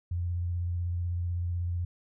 sine tone with vibrato, 87.31 Hz, F2, in tune, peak -28 dBFS, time 0.11-1.85 s, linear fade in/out 5 ms, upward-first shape sine, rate 16 Hz, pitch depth 24 cents each way, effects none

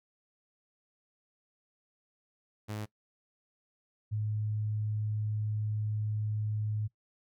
sawtooth / sine tone pair in turn, 106.2 / 106.67 Hz, G#2 / G#2, +39 / +47 cents, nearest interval unison, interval 8 cents, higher second, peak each -32 / -30 dBFS, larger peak second, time 2.68-2.86 / 4.11-6.88 s, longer second, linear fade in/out 20 ms, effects noise-tail reverb RT60 0.1 s tail -20 dB re dry

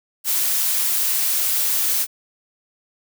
blue noise, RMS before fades -20 dBFS, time 0.24-2.07 s, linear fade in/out 50 ms, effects none

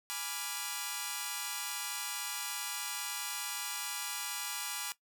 5% pulse chord, G# diminished seventh, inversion none, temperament equal, 830.6 / 987.8 / 1174.7 / 1396.9 Hz, G#5 / B5 / D6 / F6, 0 / 0 / 0 / 0 cents, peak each -30 dBFS, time 0.1-4.92 s, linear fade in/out 0 ms, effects noise-tail reverb RT60 0.1 s tail -17 dB re dry

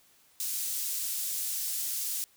pink high-pass noise, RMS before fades -33 dBFS, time 0.4-2.24 s, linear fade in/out 0 ms, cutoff 7400 Hz, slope 12 dB/octave, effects white hiss -63 dBFS RMS until 2.36 s

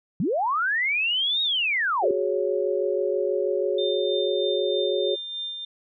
sine linear two-way sweep, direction up then down, 140.3 to 3795 to 325.1 Hz, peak -21 dBFS, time 0.2-2.11 s, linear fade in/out 2 ms, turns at 1.42 s
sine chord, F# suspended second, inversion none, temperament just, 370 / 416.2 / 555 Hz, F#4 / G#4 / C#5, 0 / +4 / +2 cents, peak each -26 dBFS, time 2.02-5.16 s, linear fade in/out 20 ms
sine tone with tremolo, 3600 Hz, A7, 39 cents sharp, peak -28 dBFS, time 3.78-5.65 s, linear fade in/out 5 ms, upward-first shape sine, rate 3.2 Hz, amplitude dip 40%
effects none

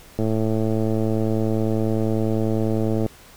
click train, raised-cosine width 2 ms, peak -10 dBFS, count 317, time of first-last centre 0.19-3.063 s, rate 110 Hz, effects pink hiss -47 dBFS RMS until 3.36 s

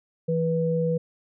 sine tone pair together, 164.81 / 489.8 Hz, E3 / B4, 0 / -14 cents, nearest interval octave + perfect fifth, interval 1886 cents, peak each -24 dBFS, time 0.28-0.98 s, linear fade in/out 10 ms, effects none

